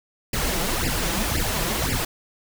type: noise with flanger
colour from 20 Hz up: pink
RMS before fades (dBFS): -24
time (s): 0.33-2.05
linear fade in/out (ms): 5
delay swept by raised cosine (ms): 0.4 to 6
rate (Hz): 1.9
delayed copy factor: +0.9
effects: none